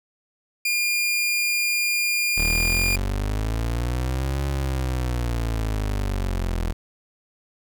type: tone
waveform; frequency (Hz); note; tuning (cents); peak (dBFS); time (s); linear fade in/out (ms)
sawtooth; 2413; D7; +46; -17; 0.65-2.96; 5
type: linear two-way sweep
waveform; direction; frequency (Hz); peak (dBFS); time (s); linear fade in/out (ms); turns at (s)
30% pulse; up then down; 37.2 to 69.5 to 40.43; -20; 2.37-6.73; 10; 4.46
effects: 9-bit